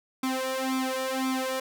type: tone with flanger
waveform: sawtooth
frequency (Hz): 261.6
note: C4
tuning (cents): 0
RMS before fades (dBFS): -29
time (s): 0.23-1.6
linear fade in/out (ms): 5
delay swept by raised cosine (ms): 0.85 to 2.15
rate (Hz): 1.9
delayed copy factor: +1
effects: none